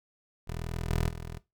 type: tone with level steps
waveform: 15% pulse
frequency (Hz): 41.1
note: E1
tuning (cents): -4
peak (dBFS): -28 / -26 / -20 / -32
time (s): 0.47-1.39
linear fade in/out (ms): 20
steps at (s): 0.73 / 0.89 / 1.08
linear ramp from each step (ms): 5
effects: noise-tail reverb RT60 0.2 s tail -17 dB re dry